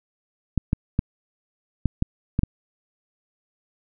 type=clicks; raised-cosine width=5 ms; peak=-7 dBFS; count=7; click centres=0.577 / 0.731 / 0.991 / 1.857 / 2.024 / 2.391 / 2.434 s; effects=none